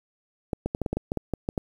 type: clicks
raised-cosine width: 2 ms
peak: -13 dBFS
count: 12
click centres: 0.532 / 0.66 / 0.749 / 0.817 / 0.862 / 0.93 / 0.97 / 1.119 / 1.173 / 1.337 / 1.489 / 1.578 s
effects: 8-bit